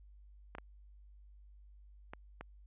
clicks, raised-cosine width 0.5 ms, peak -29 dBFS, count 4, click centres 0.551 / 0.584 / 2.135 / 2.41 s, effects added 50 Hz sine -55 dBFS peak until 2.66 s + resampled to 8000 Hz

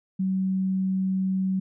sine tone, 189.3 Hz, F#3, 40 cents sharp, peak -22 dBFS, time 0.19-1.6 s, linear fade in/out 10 ms, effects none

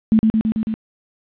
sine tone with echo, 220 Hz, A3, in tune, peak -9 dBFS, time 0.12-0.19 s, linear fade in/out 0 ms, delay 110 ms, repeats 5, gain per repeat -2 dB, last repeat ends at 0.74 s, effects resampled to 8000 Hz + 8-bit

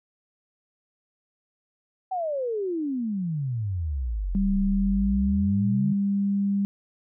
sine exponential two-way sweep, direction down then up, 771 to 30.87 to 156.6 Hz, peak -25 dBFS, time 2.11-5.93 s, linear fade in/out 10 ms, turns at 4.59 s
sine tone with pitch glide, 196 to 199.43 Hz, G3 to G3, 0 to +30 cents, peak -21 dBFS, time 4.35-6.65 s, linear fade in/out 0 ms, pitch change +30 cents, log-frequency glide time 4.6-5.58 s
effects none

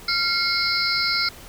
sine tone cluster, 1386 / 2156 / 4145 / 4625 / 5150 Hz, F6 / C#7 / C8 / D8 / E8, -14 / -49 / -17 / -27 / -41 cents, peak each -26 dBFS, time 0.08-1.29 s, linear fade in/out 5 ms, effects pink hiss -43 dBFS RMS until 1.48 s

